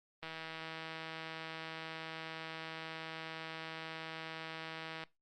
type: click train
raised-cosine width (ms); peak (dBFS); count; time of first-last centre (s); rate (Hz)
0.3; -28; 775; 0.23-5.037; 161
effects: noise-tail reverb RT60 0.2 s tail -20 dB re dry + Opus 32 kbps